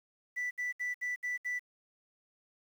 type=tone bursts; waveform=sine; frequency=1975 Hz; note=B6; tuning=in tune; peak=-30 dBFS; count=6; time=0.36-1.595 s; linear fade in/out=20 ms; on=150 ms; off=67 ms; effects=tanh soft clip ceiling -31 dBFS + 10-bit